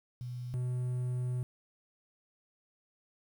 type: tone pair in turn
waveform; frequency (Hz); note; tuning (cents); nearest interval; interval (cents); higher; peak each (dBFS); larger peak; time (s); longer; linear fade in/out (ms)
sine / triangle; 123.47 / 124.76; B2 / B2; 0 / +18; unison; 18; second; -37 / -29; second; 0.21-0.54 / 0.54-1.43; second; 0
effects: 10-bit